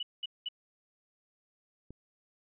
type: tone bursts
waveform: sine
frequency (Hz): 2950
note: F#7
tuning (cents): -6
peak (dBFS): -33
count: 3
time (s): 0-0.487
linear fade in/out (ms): 5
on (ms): 29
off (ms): 200
type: click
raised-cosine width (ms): 3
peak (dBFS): -34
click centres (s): 1.906
effects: none